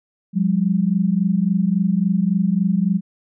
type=tone pair together; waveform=sine; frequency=178 / 201.6 Hz; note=F3 / G3; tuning=+33 / +49 cents; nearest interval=major second; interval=216 cents; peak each=-18 dBFS; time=0.33-3.01 s; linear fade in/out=50 ms; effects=none